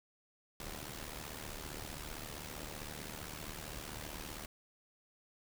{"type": "noise with amplitude modulation", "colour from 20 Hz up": "pink", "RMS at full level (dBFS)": -42, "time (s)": [0.6, 4.46], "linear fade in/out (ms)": 2, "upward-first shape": "sine", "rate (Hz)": 75.4, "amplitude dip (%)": 75, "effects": []}